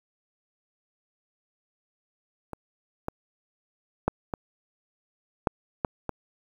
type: clicks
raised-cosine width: 1 ms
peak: -21 / -15 / -8 / -15 / -7 / -10 / -15 dBFS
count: 7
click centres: 2.533 / 3.084 / 4.08 / 4.338 / 5.472 / 5.848 / 6.093 s
effects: 8-bit